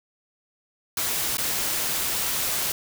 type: noise with dropouts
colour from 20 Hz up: white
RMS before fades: -26 dBFS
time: 0.97-2.72 s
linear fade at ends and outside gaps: 2 ms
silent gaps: 1.371-1.382 s
effects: none